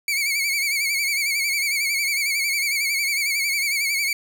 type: tone with vibrato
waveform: sawtooth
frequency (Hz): 2249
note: C#7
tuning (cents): +24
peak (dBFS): -17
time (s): 0.08-4.13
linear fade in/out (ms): 2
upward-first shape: sine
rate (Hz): 11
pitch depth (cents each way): 78
effects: none